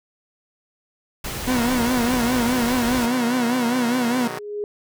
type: noise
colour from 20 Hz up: pink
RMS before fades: -29 dBFS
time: 1.24-3.06 s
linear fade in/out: 5 ms
type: tone with vibrato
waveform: 40% pulse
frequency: 244 Hz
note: B3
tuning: 21 cents flat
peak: -18 dBFS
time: 1.47-4.28 s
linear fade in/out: 10 ms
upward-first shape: triangle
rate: 4.9 Hz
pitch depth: 110 cents each way
type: chord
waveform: 5% pulse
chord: B major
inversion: none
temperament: just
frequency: 123.47 / 154.34 / 185.21 Hz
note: B2 / D#3 / F#3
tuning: 0 / -14 / +2 cents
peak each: -23 / -23 / -23 dBFS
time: 1.49-4.39 s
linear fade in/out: 5 ms
type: tone with exponential growth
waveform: sine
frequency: 414.5 Hz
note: G#4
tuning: 3 cents flat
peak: -22 dBFS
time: 3.76-4.64 s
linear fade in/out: 1 ms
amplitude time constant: 190 ms
effects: none